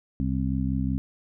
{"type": "harmonic tone", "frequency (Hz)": 65.41, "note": "C2", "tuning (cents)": 0, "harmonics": [1, 2, 3, 4], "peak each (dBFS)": [-29, -29, -29, -29], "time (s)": [0.2, 0.98], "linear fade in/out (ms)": 0, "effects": []}